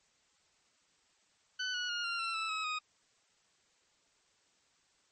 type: tone with pitch steps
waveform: 20% pulse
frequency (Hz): 1503 / 1463.6 / 1425.2 / 1387.8 / 1351.5 / 1316 / 1281.5 / 1247.9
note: F#6 / F#6 / F6 / F6 / E6 / E6 / E6 / D#6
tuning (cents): +27 / -19 / +35 / -11 / +43 / -3 / -49 / +5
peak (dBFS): -29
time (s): 1.59-2.79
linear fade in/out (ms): 10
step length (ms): 150
effects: white hiss -71 dBFS RMS until 5.11 s + MP3 32 kbps